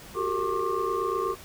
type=tone cluster; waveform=sine; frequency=367.2 / 395.6 / 454.9 / 1078 / 1177 Hz; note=F#4 / G4 / A#4 / C#6 / D6; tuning=-13 / +16 / -42 / -49 / +3 cents; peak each=-31 dBFS; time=0.14-1.36 s; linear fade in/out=50 ms; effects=tanh soft clip ceiling -15 dBFS + pink hiss -46 dBFS RMS until 1.44 s